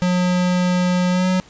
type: tone with pitch glide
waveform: square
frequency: 180.2 to 184.63 Hz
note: F#3 to F#3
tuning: -45 to -3 cents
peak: -16 dBFS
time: 0.02-1.4 s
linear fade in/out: 0 ms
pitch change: +42 cents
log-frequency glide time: 1.1-1.28 s
effects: pink hiss -47 dBFS RMS until 1.49 s + resampled to 16000 Hz